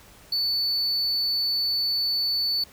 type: tone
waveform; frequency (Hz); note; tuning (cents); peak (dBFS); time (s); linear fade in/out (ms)
triangle; 4480; C#8; +18; -21; 0.32-2.64; 5
effects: pink hiss -51 dBFS RMS until 2.72 s